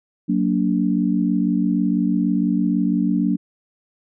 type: chord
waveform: sine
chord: Gb augmented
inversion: none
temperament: just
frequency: 185 / 231.2 / 289.1 Hz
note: Gb3 / Bb3 / D4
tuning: 0 / -14 / -27 cents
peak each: -20 / -21 / -21 dBFS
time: 0.28-3.37 s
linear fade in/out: 20 ms
effects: none